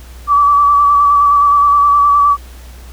sine tone with vibrato, 1152 Hz, D6, 34 cents flat, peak -6 dBFS, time 0.27-2.37 s, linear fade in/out 50 ms, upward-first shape square, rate 9.6 Hz, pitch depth 21 cents each way, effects added 61 Hz sine -31 dBFS peak until 2.92 s + pink hiss -41 dBFS RMS until 2.92 s

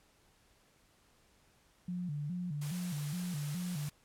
sine tone with vibrato, 161.8 Hz, E3, 32 cents flat, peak -35 dBFS, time 1.88-3.89 s, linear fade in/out 5 ms, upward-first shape square, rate 2.4 Hz, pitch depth 170 cents each way
white noise, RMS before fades -47 dBFS, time 2.61-3.9 s, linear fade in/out 10 ms
effects pink hiss -68 dBFS RMS until 4.04 s + low-pass 12000 Hz 12 dB/octave

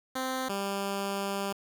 10% pulse tone pair in turn, 260.1 / 198.04 Hz, C4 / G3, -10 / +18 cents, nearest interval perfect fourth, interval 472 cents, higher first, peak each -22 dBFS, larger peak neither, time 0.15-0.49 / 0.49-1.53 s, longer second, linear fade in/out 10 ms, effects 8-bit

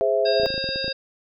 sine chord, Ab augmented, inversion none, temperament equal, 415.3 / 523.3 / 659.3 Hz, Ab4 / C5 / E5, 0 / 0 / 0 cents, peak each -23 / -23 / -21 dBFS, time 0.01-0.46 s, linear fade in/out 0 ms
harmonic tone, 536 Hz, C5, 42 cents sharp, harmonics 1 / 3 / 5 / 7 / 9, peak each -30 / -33 / -36 / -31 / -28 dBFS, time 0.25-0.93 s, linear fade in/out 10 ms
clicks, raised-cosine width 2 ms, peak -20 dBFS, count 11, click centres 0.399 / 0.434 / 0.466 / 0.504 / 0.542 / 0.579 / 0.642 / 0.69 / 0.759 / 0.844 / 0.88 s
effects none

